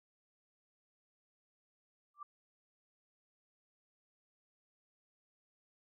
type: tone with exponential growth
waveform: sine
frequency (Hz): 1174.7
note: D6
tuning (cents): 0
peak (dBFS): -40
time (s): 2.14-2.23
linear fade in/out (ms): 5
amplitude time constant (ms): 18
effects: none

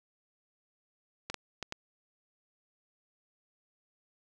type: clicks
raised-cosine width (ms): 0.2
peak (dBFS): -19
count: 4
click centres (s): 1.3 / 1.343 / 1.627 / 1.724
effects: none

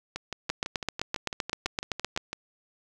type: two click trains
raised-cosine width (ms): 0.2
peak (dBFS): -16 / -10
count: 14 / 14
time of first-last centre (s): 0.16-2.33 / 0.5-2.175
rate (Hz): 5.99 / 7.76
effects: none

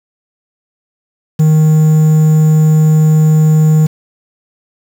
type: tone with quantisation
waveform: triangle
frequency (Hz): 155.56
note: D#3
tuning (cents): 0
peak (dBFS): -3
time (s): 1.39-3.87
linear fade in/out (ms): 10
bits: 5
effects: none

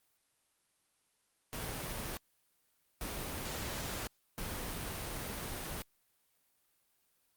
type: noise bursts at uneven times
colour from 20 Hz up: pink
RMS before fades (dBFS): -40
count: 3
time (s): 1.53-2.17 / 3.01-4.07 / 4.38-5.82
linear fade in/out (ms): 0
effects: white hiss -75 dBFS RMS until 7.36 s + Opus 32 kbps

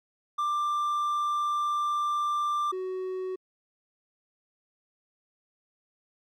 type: tone pair in turn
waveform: triangle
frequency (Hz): 1184 / 372.9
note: D6 / F#4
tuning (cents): +14 / +14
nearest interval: octave + minor sixth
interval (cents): 2000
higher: first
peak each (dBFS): -23 / -28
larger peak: first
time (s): 0.38-2.72 / 2.72-3.36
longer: first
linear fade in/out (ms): 10
effects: MP3 64 kbps

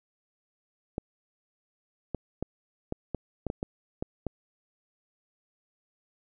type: clicks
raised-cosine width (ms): 2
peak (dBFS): -17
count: 10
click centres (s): 0.981 / 2.147 / 2.426 / 2.924 / 3.147 / 3.467 / 3.501 / 3.629 / 4.025 / 4.267
effects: none

